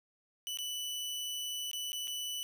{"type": "tone with dropouts", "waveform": "sawtooth", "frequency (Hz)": 2976, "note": "F#7", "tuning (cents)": 9, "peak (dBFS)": -33, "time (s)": [0.47, 2.43], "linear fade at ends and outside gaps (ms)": 0, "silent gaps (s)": [[0.573, 0.587], [1.714, 1.732], [1.92, 1.93], [2.073, 2.079]], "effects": []}